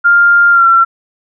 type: tone with pitch glide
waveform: sine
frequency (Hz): 1400 to 1357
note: F6 to E6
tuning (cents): +4 to +50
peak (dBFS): -4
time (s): 0.04-0.85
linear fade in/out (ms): 20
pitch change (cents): -54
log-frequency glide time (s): 0.51-0.67
effects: none